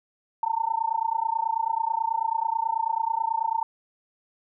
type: tone with amplitude modulation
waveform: sine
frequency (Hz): 902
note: A5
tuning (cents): +43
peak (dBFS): -19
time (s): 0.43-3.63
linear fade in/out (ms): 2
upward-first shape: sine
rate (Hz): 29.2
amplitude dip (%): 95
effects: none